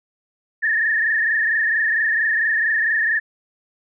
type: tone with frequency modulation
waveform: sine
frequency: 1782 Hz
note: A6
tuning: 22 cents sharp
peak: -16 dBFS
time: 0.62-3.2 s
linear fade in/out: 20 ms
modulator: 24.4 Hz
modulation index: 3.4
effects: none